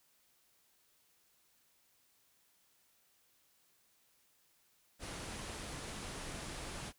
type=low-pass noise; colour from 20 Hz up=pink; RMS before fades=-45 dBFS; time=4.99-6.93 s; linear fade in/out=50 ms; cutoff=11000 Hz; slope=96 dB/octave; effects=white hiss -72 dBFS RMS until 6.98 s